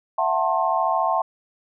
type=chord; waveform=sine; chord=F# half-diminished seventh; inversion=third; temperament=just; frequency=666 / 740 / 888 / 1065.6 Hz; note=E5 / F#5 / A5 / C6; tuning=+18 / 0 / +16 / +31 cents; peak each=-24 dBFS; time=0.18-1.22 s; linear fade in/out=5 ms; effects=none